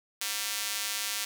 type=tone with high-pass filter; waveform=square; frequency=105.4 Hz; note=G#2; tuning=26 cents sharp; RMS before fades=-33 dBFS; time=0.21-1.25 s; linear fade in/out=5 ms; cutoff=3000 Hz; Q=0.57; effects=none